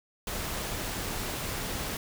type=noise; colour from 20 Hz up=pink; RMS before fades=-34 dBFS; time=0.27-1.97 s; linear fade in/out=2 ms; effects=none